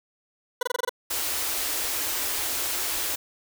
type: tone bursts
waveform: 20% pulse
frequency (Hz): 493.9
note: B4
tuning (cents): 0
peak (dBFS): -18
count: 7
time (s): 0.61-0.894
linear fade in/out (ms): 5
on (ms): 20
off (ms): 24
type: band-stop noise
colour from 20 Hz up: white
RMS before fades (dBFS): -28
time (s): 1.1-3.16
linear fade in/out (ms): 10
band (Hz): 100 to 260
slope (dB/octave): 96
effects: none